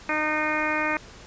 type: harmonic tone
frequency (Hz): 306.4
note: D#4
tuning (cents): -27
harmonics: 1 / 2 / 3 / 4 / 5 / 6 / 7 / 8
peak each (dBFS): -31 / -31 / -31 / -31 / -31 / -31 / -31 / -31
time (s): 0.09-0.97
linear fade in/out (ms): 2
effects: pink hiss -46 dBFS RMS until 1.26 s + resampled to 16000 Hz